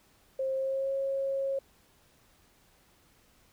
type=tone with pitch glide; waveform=sine; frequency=531 to 544 Hz; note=C5 to C#5; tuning=+25 to -33 cents; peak=-28 dBFS; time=0.39-1.59 s; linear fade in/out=5 ms; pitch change=+42 cents; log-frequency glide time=0.55-0.93 s; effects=pink hiss -64 dBFS RMS until 3.52 s